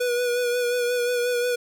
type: tone with vibrato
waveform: square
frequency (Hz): 487.4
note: B4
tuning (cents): -23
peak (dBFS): -22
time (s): 0-1.56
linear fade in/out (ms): 10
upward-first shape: sine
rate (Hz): 5.6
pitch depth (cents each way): 27
effects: none